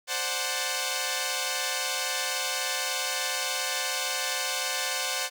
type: chord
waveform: 5% pulse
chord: D dominant seventh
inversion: third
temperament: equal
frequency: 523.3 / 587.3 / 740 / 880 Hz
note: C5 / D5 / F#5 / A5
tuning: 0 / 0 / 0 / 0 cents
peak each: -20 / -24 / -20 / -25 dBFS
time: 0.07-5.3 s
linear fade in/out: 50 ms
effects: none